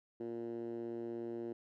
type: tone with band-pass filter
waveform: 10% pulse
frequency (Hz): 116.7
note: A#2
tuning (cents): +2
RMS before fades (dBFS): -42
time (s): 0.2-1.53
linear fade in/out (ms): 5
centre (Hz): 330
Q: 3.1
effects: none